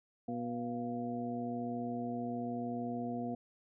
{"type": "harmonic tone with a mistuned harmonic", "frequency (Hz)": 120.9, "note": "B2", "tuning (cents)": -36, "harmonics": [1, 2, 3, 4, 6], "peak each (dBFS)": [-47, -37, -47, -45, -42], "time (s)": [0.28, 3.35], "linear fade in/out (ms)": 5, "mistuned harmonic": 6, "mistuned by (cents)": -69, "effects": []}